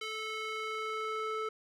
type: tone with band-pass filter sweep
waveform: square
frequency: 436.6 Hz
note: A4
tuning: 13 cents flat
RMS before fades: -37 dBFS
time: 0.01-1.49 s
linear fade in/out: 5 ms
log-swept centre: 2800 to 1100 Hz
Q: 1.3
effects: none